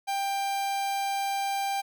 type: tone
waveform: 45% pulse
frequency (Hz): 791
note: G5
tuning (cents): +15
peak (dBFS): -27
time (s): 0.07-1.82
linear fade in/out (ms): 20
effects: none